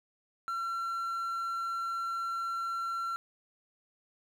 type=tone with quantisation; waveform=triangle; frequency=1358 Hz; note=F6; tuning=49 cents flat; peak=-30 dBFS; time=0.48-3.16 s; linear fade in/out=0 ms; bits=10; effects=none